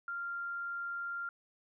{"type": "tone", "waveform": "sine", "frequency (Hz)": 1391, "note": "F6", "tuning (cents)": -7, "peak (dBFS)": -36, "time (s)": [0.08, 1.29], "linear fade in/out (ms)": 2, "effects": []}